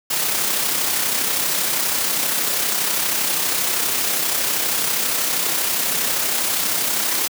white noise with amplitude modulation, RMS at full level -19 dBFS, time 0.1-7.28 s, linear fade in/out 10 ms, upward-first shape sine, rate 32.5 Hz, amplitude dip 35%, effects high-pass 150 Hz 12 dB/octave

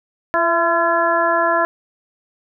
harmonic tone with a mistuned harmonic, 340.3 Hz, F4, 45 cents flat, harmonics 1 / 2 / 3 / 4 / 5, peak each -25 / -18 / -19 / -21 / -21 dBFS, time 0.34-1.65 s, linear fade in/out 0 ms, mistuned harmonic 2, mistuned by -32 cents, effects none

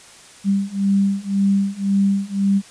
sine beating tone pair, 196.5 / 198.4 Hz, G3 / G3, +4 / +21 cents, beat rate 1.9 Hz, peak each -19 / -18 dBFS, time 0.44-2.62 s, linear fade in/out 50 ms, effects white hiss -44 dBFS RMS until 2.7 s + resampled to 22050 Hz

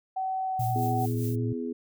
sine tone with pitch glide, 758 to 753.6 Hz, F#5 to F#5, +42 to +32 cents, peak -27 dBFS, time 0.16-1.06 s, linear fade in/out 10 ms, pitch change -10 cents, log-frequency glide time 0.43-0.57 s
sine tone with vibrato, 115.6 Hz, A#2, 14 cents flat, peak -27 dBFS, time 0.59-1.53 s, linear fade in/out 5 ms, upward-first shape sine, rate 10 Hz, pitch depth 54 cents each way
violet noise with tremolo, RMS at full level -40 dBFS, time 0.59-1.36 s, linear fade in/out 10 ms, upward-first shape triangle, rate 4.9 Hz, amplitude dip 65%
harmonic tone, 83.3 Hz, E2, 19 cents sharp, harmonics 3 / 4 / 5, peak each -32 / -37 / -35 dBFS, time 0.75-1.73 s, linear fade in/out 10 ms
effects none

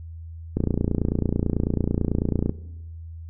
click train, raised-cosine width 3 ms, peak -9 dBFS, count 57, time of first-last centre 0.57-2.494 s, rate 29.1 Hz, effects noise-tail reverb RT60 1.0 s tail -18 dB re dry + added 82 Hz sine -35 dBFS peak until 3.29 s

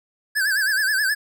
square tone with vibrato, 1628 Hz, G#6, 35 cents flat, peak -19 dBFS, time 0.35-1.15 s, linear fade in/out 20 ms, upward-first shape sine, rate 9.4 Hz, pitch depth 120 cents each way, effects none

